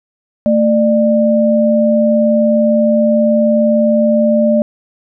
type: tone pair together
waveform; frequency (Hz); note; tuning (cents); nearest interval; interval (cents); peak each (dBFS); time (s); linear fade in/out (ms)
sine; 223.8 / 597; A3 / D5; +30 / +28; octave + perfect fourth; 1698; -11; 0.46-4.62; 0
effects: none

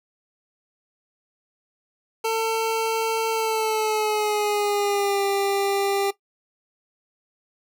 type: tone with pitch glide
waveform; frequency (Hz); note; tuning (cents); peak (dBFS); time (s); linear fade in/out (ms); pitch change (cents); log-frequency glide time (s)
25% pulse; 448.4 to 397.2; A4 to G4; +33 to +23; -17; 2.24-6.11; 10; -210; 3.3-5.23
effects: noise-tail reverb RT60 0.1 s tail -17 dB re dry

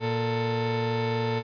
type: tone pair together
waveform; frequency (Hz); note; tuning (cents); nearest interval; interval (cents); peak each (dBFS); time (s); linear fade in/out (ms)
30% pulse; 117.1 / 444.4; A#2 / A4; +8 / +17; octave + major seventh; 2309; -25; 0-1.43; 50
effects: resampled to 11025 Hz

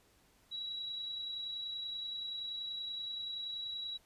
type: tone with amplitude modulation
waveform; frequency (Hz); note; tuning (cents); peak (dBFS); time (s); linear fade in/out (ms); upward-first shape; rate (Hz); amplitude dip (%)
sine; 3894; B7; -25; -37; 0.51-3.98; 20; sine; 30.5; 30
effects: pink hiss -68 dBFS RMS until 4.05 s + resampled to 32000 Hz

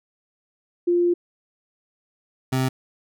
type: tone pair in turn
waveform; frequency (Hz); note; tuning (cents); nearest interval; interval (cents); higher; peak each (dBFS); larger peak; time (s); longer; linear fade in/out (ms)
sine / 25% pulse; 349.2 / 130.51; F4 / C3; 0 / -4; octave + perfect fourth; 1704; first; -16; neither; 0.87-1.14 / 2.52-2.69; first; 10
effects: none

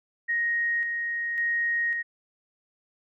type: tone with tremolo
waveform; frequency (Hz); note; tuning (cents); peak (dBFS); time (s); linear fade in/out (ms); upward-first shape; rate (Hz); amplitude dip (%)
sine; 1873; A#6; +8; -23; 0.28-2.03; 20; square; 0.91; 35
effects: none

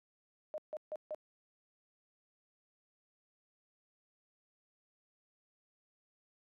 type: tone bursts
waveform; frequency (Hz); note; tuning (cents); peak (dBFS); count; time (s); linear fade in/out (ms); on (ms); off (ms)
sine; 614; D#5; -23; -37; 4; 0.54-1.146; 0; 39; 150
effects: high-pass 300 Hz 12 dB/octave

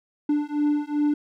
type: beating tone pair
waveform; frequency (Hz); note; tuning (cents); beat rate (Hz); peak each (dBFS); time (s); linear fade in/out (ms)
triangle; 293.7 / 296.3; D4 / D4; 0 / +15; 2.6; -22; 0.29-1.14; 5
effects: none

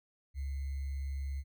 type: tone with sample-and-hold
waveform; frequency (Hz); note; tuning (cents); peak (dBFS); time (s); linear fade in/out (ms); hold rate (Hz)
sine; 68.7; C#2; -15; -34; 0.34-1.44; 50; 2100
effects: none

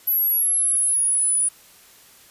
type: linear sweep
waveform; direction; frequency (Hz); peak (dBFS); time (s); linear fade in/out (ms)
sine; down; 11750 to 9740; -17; 0.07-1.49; 10
effects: white hiss -50 dBFS RMS until 2.3 s + resampled to 32000 Hz

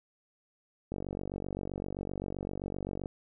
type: click train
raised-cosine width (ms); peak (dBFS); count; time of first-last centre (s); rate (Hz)
2; -23; 103; 0.92-3.058; 47.7
effects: none

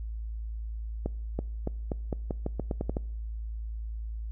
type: accelerating click train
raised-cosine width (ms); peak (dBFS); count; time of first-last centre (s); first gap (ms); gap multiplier
2; -17; 12; 1.06-2.969; 330; 0.86
effects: noise-tail reverb RT60 0.7 s tail -24 dB re dry + added 55 Hz sine -33 dBFS peak until 4.31 s

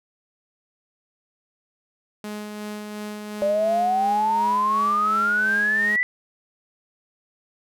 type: tone with tremolo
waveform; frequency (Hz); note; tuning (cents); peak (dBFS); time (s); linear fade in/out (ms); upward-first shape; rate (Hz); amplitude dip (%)
sawtooth; 210; G#3; +19; -26; 2.24-5.96; 2; sine; 2.8; 30
type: exponential sweep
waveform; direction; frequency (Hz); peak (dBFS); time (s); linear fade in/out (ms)
sine; up; 587.3 to 2000; -18; 3.42-6.03; 0
effects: none

